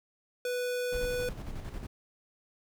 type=tone; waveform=square; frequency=493.9 Hz; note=B4; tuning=in tune; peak=-31 dBFS; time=0.45-1.29 s; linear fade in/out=2 ms
type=noise with tremolo; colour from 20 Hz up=brown; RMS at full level=-37 dBFS; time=0.92-1.87 s; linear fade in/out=10 ms; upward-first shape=square; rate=11 Hz; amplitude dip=45%
effects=none